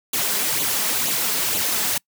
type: noise with flanger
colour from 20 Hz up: white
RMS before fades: -22 dBFS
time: 0.13-1.98 s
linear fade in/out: 5 ms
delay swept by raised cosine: 0.28 to 4.78 ms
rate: 2.1 Hz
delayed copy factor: +0.6
effects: noise-tail reverb RT60 0.1 s tail -26 dB re dry + high-pass 100 Hz 12 dB/octave